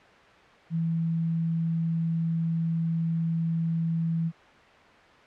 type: tone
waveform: sine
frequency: 164.81 Hz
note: E3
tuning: in tune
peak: -24 dBFS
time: 0.7-4.32 s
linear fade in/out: 50 ms
effects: white hiss -52 dBFS RMS until 5.26 s + low-pass 2000 Hz 12 dB/octave